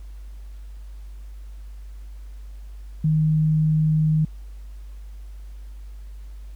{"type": "tone", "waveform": "sine", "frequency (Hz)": 155.7, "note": "D#3", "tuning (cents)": 2, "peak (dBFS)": -16, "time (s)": [3.04, 4.25], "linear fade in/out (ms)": 5, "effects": ["added 50 Hz sine -35 dBFS peak until 6.55 s", "pink hiss -59 dBFS RMS until 6.55 s"]}